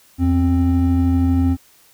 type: tone pair together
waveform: triangle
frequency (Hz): 83.8 / 264.2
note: E2 / C4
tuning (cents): +29 / +17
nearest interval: octave + minor sixth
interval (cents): 1988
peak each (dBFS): -14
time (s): 0.18-1.57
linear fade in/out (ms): 50
effects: white hiss -52 dBFS RMS until 1.93 s